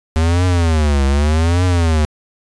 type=tone with vibrato; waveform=square; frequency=78.7 Hz; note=D#2; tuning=20 cents sharp; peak=-12 dBFS; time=0.16-2.05 s; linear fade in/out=0 ms; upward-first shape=triangle; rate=0.84 Hz; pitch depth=270 cents each way; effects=resampled to 22050 Hz